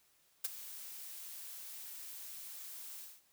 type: noise with ADSR envelope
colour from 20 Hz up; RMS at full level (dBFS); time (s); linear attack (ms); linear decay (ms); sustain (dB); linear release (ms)
blue; -33; 0.44-3.22; 10; 19; -15; 230
effects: white hiss -71 dBFS RMS until 3.32 s